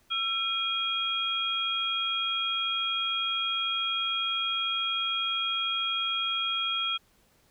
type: tone cluster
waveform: sine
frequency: 1340 / 2450 / 3277 Hz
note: E6 / D#7 / G#7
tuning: +28 / -27 / -24 cents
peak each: -33 / -35 / -28 dBFS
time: 0.1-6.98 s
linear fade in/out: 20 ms
effects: pink hiss -65 dBFS RMS until 7.5 s